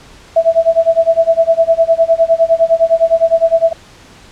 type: tone with tremolo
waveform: sine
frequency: 660 Hz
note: E5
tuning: 2 cents sharp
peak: -4 dBFS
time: 0.36-3.73 s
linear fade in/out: 5 ms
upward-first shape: sine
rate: 9.8 Hz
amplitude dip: 95%
effects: pink hiss -40 dBFS RMS until 4.31 s + low-pass 7000 Hz 12 dB/octave